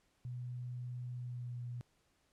sine tone with pitch glide, 123.47 to 121.49 Hz, B2 to B2, 0 to -28 cents, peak -40 dBFS, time 0.25-1.81 s, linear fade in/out 0 ms, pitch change -28 cents, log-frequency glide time 1.14-1.62 s, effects pink hiss -75 dBFS RMS until 2.32 s + low-pass 10000 Hz 12 dB/octave

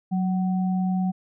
sine tone pair together, 185 / 751.2 Hz, F#3 / F#5, 0 / +26 cents, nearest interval 2 octaves, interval 2426 cents, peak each -21 / -33 dBFS, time 0.11-1.12 s, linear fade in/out 20 ms, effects none

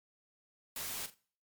white noise with echo, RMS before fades -40 dBFS, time 0.76-1.06 s, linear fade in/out 2 ms, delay 41 ms, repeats 2, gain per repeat -12 dB, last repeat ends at 1.142 s, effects noise-tail reverb RT60 0.5 s tail -23 dB re dry + MP3 96 kbps

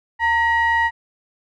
triangle ring-modulated tone, 493.9 Hz, B4, in tune, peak -10 dBFS, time 0.19-0.91 s, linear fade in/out 50 ms, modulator 1410 Hz, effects none

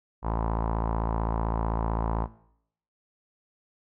sawtooth tone with low-pass filter, 55.7 Hz, A1, 22 cents sharp, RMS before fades -28 dBFS, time 0.22-2.28 s, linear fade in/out 50 ms, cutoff 960 Hz, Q 4.8, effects noise-tail reverb RT60 0.7 s tail -18 dB re dry

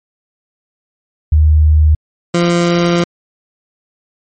sine / 20% pulse tone pair in turn, 76.9 / 172.63 Hz, D#2 / F3, -20 / -20 cents, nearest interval octave + major second, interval 1400 cents, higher second, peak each -5 dBFS, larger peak neither, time 1.32-1.95 / 2.34-3.04 s, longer second, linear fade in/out 5 ms, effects MP3 32 kbps

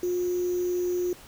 sine tone with sample-and-hold, 356.8 Hz, F4, 37 cents sharp, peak -24 dBFS, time 0.03-1.13 s, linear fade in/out 2 ms, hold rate 6300 Hz, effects pink hiss -49 dBFS RMS until 1.27 s

